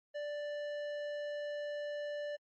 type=tone with tanh clipping; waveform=sine; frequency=587.3 Hz; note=D5; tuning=in tune; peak=-39 dBFS; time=0.14-2.37 s; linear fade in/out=20 ms; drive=13 dB; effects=MP3 32 kbps